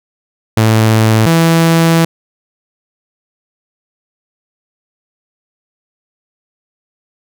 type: tone pair in turn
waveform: sawtooth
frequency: 110.5 / 165.09 Hz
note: A2 / E3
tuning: +8 / +3 cents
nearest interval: perfect fifth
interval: 695 cents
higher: second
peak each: -3 dBFS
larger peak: neither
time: 0.57-1.26 / 1.26-2.05 s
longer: second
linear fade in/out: 5 ms
effects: none